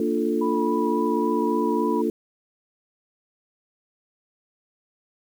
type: chord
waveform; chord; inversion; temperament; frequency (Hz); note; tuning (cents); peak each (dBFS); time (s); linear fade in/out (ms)
sine; Bb major seventh; none; equal with one note detuned; 230.4 / 293.7 / 349.2 / 440; Bb3 / D4 / F4 / A4; -20 / 0 / 0 / 0; -26; 0-2.1; 2
type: tone with vibrato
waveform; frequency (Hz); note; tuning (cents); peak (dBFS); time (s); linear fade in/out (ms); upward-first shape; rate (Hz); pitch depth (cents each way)
sine; 979; B5; -15; -27; 0.41-2.02; 10; triangle; 3.6; 20
effects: 8-bit